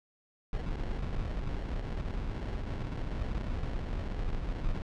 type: noise with sample-and-hold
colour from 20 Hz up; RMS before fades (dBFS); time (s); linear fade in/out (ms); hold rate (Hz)
brown; -34; 0.53-4.82; 2; 1225
effects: low-pass 4000 Hz 12 dB/octave